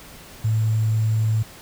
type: tone with sample-and-hold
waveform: sine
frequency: 110 Hz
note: A2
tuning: in tune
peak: -17 dBFS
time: 0.44-1.43 s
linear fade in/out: 10 ms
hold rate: 7350 Hz
effects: pink hiss -43 dBFS RMS until 1.61 s